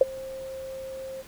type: tone with ADSR envelope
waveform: sine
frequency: 530 Hz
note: C5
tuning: 22 cents sharp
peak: -10 dBFS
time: 0.01-1.23 s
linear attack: 3 ms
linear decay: 22 ms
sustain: -24 dB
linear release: 27 ms
effects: pink hiss -49 dBFS RMS until 1.27 s